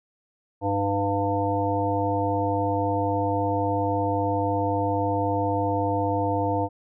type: harmonic tone with a mistuned harmonic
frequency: 99.7 Hz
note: G2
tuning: 30 cents sharp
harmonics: 1 / 3 / 5 / 7 / 9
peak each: -28 / -28 / -28 / -28 / -28 dBFS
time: 0.61-6.69 s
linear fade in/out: 50 ms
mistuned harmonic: 3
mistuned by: +21 cents
effects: none